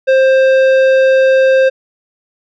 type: tone with tanh clipping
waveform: sine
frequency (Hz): 528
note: C5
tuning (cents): +16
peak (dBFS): -8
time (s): 0.07-1.7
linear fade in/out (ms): 20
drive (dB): 12
effects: none